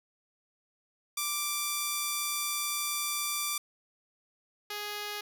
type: tone pair in turn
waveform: 5% pulse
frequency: 1174.7 / 415.3 Hz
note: D6 / G#4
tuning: 0 / 0 cents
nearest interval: octave + tritone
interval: 1800 cents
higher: first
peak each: -18 / -24 dBFS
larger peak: first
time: 1.17-3.58 / 4.7-5.21 s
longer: first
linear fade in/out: 5 ms
effects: none